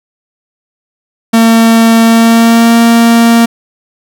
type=tone with pitch glide; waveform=45% pulse; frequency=227.3 to 231.8 Hz; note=A#3 to A#3; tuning=-43 to -10 cents; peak=-3 dBFS; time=1.33-3.46 s; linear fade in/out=10 ms; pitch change=+33 cents; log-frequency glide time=2.03-2.77 s; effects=none